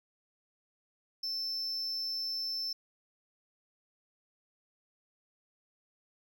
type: tone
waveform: triangle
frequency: 5310 Hz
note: E8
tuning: 12 cents sharp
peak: -32 dBFS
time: 1.23-2.73 s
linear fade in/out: 5 ms
effects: none